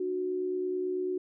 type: tone pair together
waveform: sine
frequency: 298.9 / 368 Hz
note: D4 / F#4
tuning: +31 / -9 cents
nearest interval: major third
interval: 360 cents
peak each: -38 / -29 dBFS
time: 0-1.18 s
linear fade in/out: 5 ms
effects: none